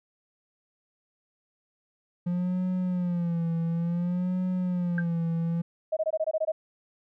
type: tone with vibrato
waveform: triangle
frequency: 174.61 Hz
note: F3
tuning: in tune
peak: -23 dBFS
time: 2.26-5.62 s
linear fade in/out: 10 ms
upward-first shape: sine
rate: 0.57 Hz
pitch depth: 88 cents each way
type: tone with exponential decay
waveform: sine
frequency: 1572 Hz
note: G6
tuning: 4 cents sharp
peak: -25 dBFS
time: 4.98-5.06 s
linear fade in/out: 2 ms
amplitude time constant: 17 ms
type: tone bursts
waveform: sine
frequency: 632 Hz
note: D#5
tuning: 27 cents sharp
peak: -23 dBFS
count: 9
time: 5.92-6.52 s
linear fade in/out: 10 ms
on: 48 ms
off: 21 ms
effects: none